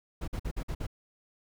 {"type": "noise bursts", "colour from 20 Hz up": "brown", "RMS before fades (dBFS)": -33, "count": 6, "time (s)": [0.21, 0.868], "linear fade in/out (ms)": 10, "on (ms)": 68, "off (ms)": 50, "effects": []}